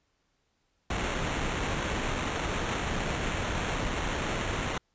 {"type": "noise with sample-and-hold", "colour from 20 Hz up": "pink", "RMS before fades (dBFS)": -31, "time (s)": [0.9, 4.78], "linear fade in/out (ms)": 5, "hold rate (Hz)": 4900, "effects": ["pink hiss -74 dBFS RMS until 4.94 s", "resampled to 16000 Hz"]}